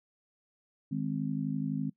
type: harmonic tone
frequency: 51.9 Hz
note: G#1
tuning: in tune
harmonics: 3 / 4 / 5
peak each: -34 / -35 / -34 dBFS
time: 0.91-1.9 s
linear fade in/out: 10 ms
effects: noise-tail reverb RT60 0.1 s tail -21 dB re dry